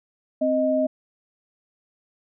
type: tone pair together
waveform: sine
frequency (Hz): 261.7 / 622.9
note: C4 / D#5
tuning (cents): 0 / +2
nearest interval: octave + minor third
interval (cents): 1502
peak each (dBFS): -23 / -20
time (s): 0.41-0.87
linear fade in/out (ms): 10
effects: none